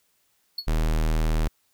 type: tone with exponential decay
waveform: triangle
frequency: 4374 Hz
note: C#8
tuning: 24 cents flat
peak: -23 dBFS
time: 0.58-0.67 s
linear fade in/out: 5 ms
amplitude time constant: 19 ms
type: tone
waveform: square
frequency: 39.38 Hz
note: D#1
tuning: 22 cents sharp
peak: -21 dBFS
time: 0.67-1.48 s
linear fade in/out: 10 ms
effects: white hiss -68 dBFS RMS until 1.73 s